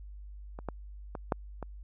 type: clicks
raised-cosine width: 1 ms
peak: -28 / -20 / -23 / -13 / -24 dBFS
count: 5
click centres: 0.589 / 0.687 / 1.152 / 1.322 / 1.627 s
effects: added 50 Hz sine -43 dBFS peak until 1.83 s